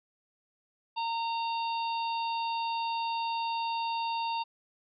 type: harmonic tone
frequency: 920 Hz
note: A#5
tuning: 23 cents flat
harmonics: 1 / 3 / 4 / 5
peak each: -30 / -40 / -42 / -44 dBFS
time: 0.96-4.44 s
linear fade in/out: 20 ms
effects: none